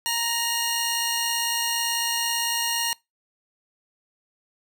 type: tone cluster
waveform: 20% pulse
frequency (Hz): 932 / 2854 / 4241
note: A#5 / F7 / C8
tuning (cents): -1 / +37 / +23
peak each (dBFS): -23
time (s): 0.06-2.93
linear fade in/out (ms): 0
effects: noise-tail reverb RT60 0.2 s tail -23 dB re dry